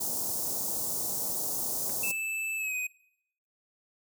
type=band-stop noise; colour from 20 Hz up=white; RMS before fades=-32 dBFS; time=0-2.12 s; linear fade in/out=10 ms; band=870 to 5700 Hz; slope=24 dB/octave
type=clicks; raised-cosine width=0.5 ms; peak=-30 / -32 dBFS; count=2; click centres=1.895 / 1.902 s
type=tone with pitch glide; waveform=square; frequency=2633 to 2504 Hz; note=E7 to D#7; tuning=-3 to +10 cents; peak=-31 dBFS; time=2.03-2.87 s; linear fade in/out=5 ms; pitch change=-87 cents; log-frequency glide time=2.57-2.75 s
effects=noise-tail reverb RT60 0.7 s tail -20 dB re dry + high-pass 100 Hz 12 dB/octave